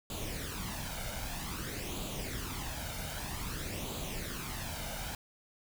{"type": "noise with flanger", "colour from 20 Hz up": "pink", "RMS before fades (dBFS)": -39, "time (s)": [0.1, 5.15], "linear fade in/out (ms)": 2, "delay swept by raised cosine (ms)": [0.27, 1.37], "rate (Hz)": 0.52, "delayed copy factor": 0.6, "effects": []}